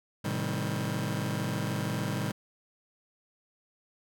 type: chord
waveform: sawtooth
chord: A half-diminished seventh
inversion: none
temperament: just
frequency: 110 / 132 / 158.4 / 198 Hz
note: A2 / C3 / Eb3 / G3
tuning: 0 / +16 / +31 / +18 cents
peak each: -31 dBFS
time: 0.24-2.32 s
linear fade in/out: 10 ms
effects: none